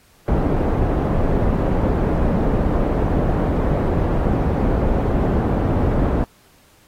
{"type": "low-pass noise", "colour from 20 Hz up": "pink", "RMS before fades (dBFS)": -18, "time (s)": [0.28, 6.24], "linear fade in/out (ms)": 0, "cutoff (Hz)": 640, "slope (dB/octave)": 12, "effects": ["pink hiss -54 dBFS RMS until 6.87 s", "AAC 48 kbps"]}